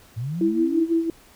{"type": "linear sweep", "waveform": "sine", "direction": "up", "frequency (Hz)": [104.4, 349.7], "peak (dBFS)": -25, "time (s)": [0.16, 0.94], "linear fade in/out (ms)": 20}
{"type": "tone with tremolo", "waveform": "sine", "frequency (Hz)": 330, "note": "E4", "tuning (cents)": 2, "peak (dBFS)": -16, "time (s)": [0.41, 1.1], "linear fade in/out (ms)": 2, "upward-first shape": "sine", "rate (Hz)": 5.9, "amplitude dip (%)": 65}
{"effects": ["pink hiss -52 dBFS RMS until 1.35 s"]}